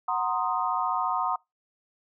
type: chord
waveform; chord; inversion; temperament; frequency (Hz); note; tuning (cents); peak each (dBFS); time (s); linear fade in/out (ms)
sine; C half-diminished seventh; second; equal; 740 / 932.3 / 1046.5 / 1244.5; Gb5 / Bb5 / C6 / Eb6; 0 / 0 / 0 / 0; -30; 0.08-1.36; 5
effects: noise-tail reverb RT60 0.2 s tail -25 dB re dry